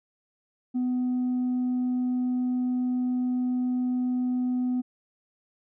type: tone with tanh clipping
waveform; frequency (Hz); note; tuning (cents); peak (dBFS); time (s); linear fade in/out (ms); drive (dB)
triangle; 250.4; B3; +24; -24; 0.74-4.82; 20; 6
effects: none